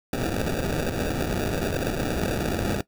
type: noise with sample-and-hold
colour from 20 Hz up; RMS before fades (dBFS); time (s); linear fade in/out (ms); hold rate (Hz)
violet; -26; 0.13-2.81; 2; 1050
effects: noise-tail reverb RT60 0.1 s tail -19 dB re dry